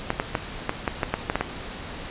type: clicks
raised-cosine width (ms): 0.5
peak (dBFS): -7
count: 10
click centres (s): 0.104 / 0.199 / 0.352 / 0.694 / 0.878 / 1.032 / 1.14 / 1.299 / 1.356 / 1.41
effects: pink hiss -36 dBFS RMS until 2.1 s + resampled to 8000 Hz